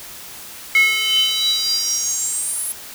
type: tone with high-pass filter sweep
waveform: square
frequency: 434.7 Hz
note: A4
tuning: 21 cents flat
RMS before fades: -19 dBFS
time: 0.75-2.72 s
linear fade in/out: 0 ms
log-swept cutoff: 2100 to 11000 Hz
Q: 9.1
effects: white hiss -36 dBFS RMS until 2.94 s